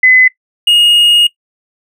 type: tone pair in turn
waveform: sine / triangle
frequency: 2025 / 2864 Hz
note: B6 / F7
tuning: +43 / +43 cents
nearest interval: tritone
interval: 600 cents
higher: second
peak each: -3 dBFS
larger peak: neither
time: 0.03-0.28 / 0.67-1.27 s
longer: second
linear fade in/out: 5 ms
effects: noise-tail reverb RT60 0.1 s tail -19 dB re dry